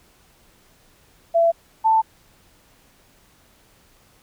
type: tone pair in turn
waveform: sine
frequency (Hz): 671 / 886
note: E5 / A5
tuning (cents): +31 / +12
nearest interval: perfect fourth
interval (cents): 481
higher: second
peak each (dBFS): -13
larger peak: neither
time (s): 1.34-1.52 / 1.84-2.02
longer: neither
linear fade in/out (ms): 20
effects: pink hiss -56 dBFS RMS until 4.22 s